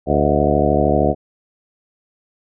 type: harmonic tone with a mistuned harmonic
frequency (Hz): 73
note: D2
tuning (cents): -10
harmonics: 1 / 2 / 3 / 4 / 5 / 6 / 7 / 8 / 9 / 10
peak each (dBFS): -22 / -22 / -22 / -22 / -22 / -22 / -22 / -22 / -22 / -22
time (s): 0.06-1.15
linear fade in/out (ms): 50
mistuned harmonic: 8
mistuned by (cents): +77
effects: none